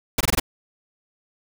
pink noise bursts, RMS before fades -19 dBFS, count 5, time 0.18-0.399 s, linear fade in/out 5 ms, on 27 ms, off 21 ms, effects none

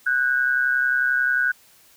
sine tone pair together, 1480 / 1611.2 Hz, F#6 / G6, 0 / +47 cents, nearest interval minor second, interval 147 cents, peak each -19 / -23 dBFS, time 0.06-1.52 s, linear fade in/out 10 ms, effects white hiss -54 dBFS RMS until 1.96 s

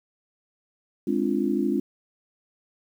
sine chord, D half-diminished seventh, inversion second, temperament equal with one note detuned, 207.7 / 261.6 / 293.7 / 347.2 Hz, Ab3 / C4 / D4 / F4, 0 / 0 / 0 / -10 cents, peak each -27 dBFS, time 1.07-1.8 s, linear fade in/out 5 ms, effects 9-bit

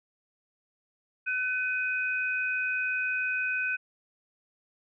sine tone pair together, 1510 / 2507 Hz, F#6 / D#7, +35 / +12 cents, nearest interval major sixth, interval 877 cents, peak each -29 / -30 dBFS, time 1.26-3.77 s, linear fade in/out 20 ms, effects none

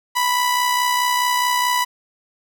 sawtooth tone with amplitude modulation, 987.8 Hz, B5, in tune, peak -11 dBFS, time 0.15-1.85 s, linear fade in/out 20 ms, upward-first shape sine, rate 64.7 Hz, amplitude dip 40%, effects none

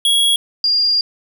square / sine tone pair in turn, 3322 / 4808 Hz, G#7 / D8, 0 / +40 cents, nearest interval tritone, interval 640 cents, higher second, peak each -12 dBFS, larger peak neither, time 0.05-0.36 / 0.64-1.01 s, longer second, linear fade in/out 2 ms, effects 8-bit

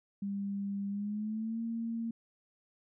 sine tone with pitch glide, 199.5 to 229.2 Hz, G3 to A#3, +31 to -29 cents, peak -33 dBFS, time 0.22-2.11 s, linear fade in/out 5 ms, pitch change +240 cents, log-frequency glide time 0.89-1.61 s, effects none

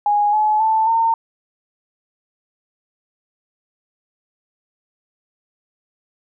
sine tone with pitch steps, 827 / 853.7 / 881.3 / 909.7 Hz, G#5 / G#5 / A5 / A#5, -8 / +47 / +3 / -43 cents, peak -13 dBFS, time 0.06-1.14 s, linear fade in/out 2 ms, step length 270 ms, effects none

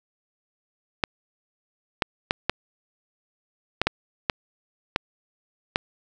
clicks, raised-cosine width 0.3 ms, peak -4 dBFS, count 9, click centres 1.038 / 2.022 / 2.309 / 2.496 / 3.816 / 3.87 / 4.298 / 4.961 / 5.759 s, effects none

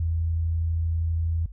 sine tone, 82.41 Hz, E2, in tune, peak -22 dBFS, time 0-1.46 s, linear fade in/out 5 ms, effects added 50 Hz sine -38 dBFS peak until 1.52 s

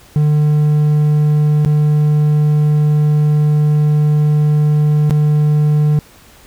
triangle tone with dropouts, 150 Hz, D3, 37 cents sharp, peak -7 dBFS, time 0.16-5.99 s, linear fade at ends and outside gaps 0 ms, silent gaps 1.649-1.66 / 5.097-5.108 s, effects pink hiss -44 dBFS RMS until 6.46 s

